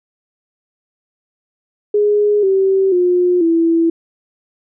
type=tone with pitch steps; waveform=sine; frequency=415.3 / 385.3 / 357.4 / 331.5 Hz; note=G#4 / G4 / F4 / E4; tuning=0 / -30 / +40 / +10 cents; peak=-10 dBFS; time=1.94-3.9 s; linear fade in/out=5 ms; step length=490 ms; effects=none